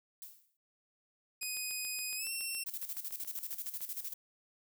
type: noise with exponential decay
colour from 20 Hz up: violet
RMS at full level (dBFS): -45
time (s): 0.22-0.57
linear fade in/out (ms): 1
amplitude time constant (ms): 75
type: tone with pitch glide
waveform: 10% pulse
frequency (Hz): 2500 to 2711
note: D#7 to E7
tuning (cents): +8 to +48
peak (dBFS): -28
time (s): 1.41-2.64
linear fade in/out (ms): 10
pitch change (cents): +140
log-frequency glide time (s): 2.16-2.29
type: click train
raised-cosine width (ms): 0.2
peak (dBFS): -35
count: 18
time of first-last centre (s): 1.43-3.808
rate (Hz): 7.15
type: noise with tremolo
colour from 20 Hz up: violet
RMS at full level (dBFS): -39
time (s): 2.66-4.14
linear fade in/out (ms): 10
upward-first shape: square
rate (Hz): 13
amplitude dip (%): 70
effects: none